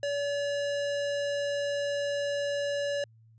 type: tone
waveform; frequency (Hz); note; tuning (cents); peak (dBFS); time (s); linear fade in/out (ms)
square; 571; D5; -49; -29; 0.03-3.04; 2
effects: added 112 Hz sine -55 dBFS peak until 3.38 s + resampled to 16000 Hz